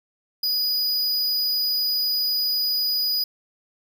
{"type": "tone", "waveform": "square", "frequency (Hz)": 4936, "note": "D#8", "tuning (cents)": -15, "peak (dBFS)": -21, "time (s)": [0.43, 3.24], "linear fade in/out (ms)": 5, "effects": []}